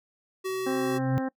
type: tone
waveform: square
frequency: 377.9 Hz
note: F#4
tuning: 37 cents sharp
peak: -29 dBFS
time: 0.44-0.99 s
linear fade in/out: 20 ms
type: tone with exponential growth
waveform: sine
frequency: 130.81 Hz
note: C3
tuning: in tune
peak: -21 dBFS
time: 0.49-1.18 s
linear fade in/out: 0 ms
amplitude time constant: 150 ms
type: harmonic tone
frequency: 263.2 Hz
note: C4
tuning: 10 cents sharp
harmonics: 1 / 2 / 3 / 4 / 5 / 6 / 7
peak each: -28 / -34 / -36 / -44 / -46 / -43 / -47 dBFS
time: 0.66-1.29 s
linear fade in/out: 10 ms
effects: noise-tail reverb RT60 0.1 s tail -23 dB re dry